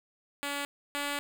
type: tone pair in turn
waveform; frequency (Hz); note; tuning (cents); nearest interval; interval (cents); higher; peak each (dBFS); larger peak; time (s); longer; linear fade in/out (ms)
5% pulse; 284.7 / 286.8; C#4 / D4; +46 / -41; unison; 13; second; -21 / -20; second; 0.43-0.65 / 0.95-1.19; second; 0
effects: 9-bit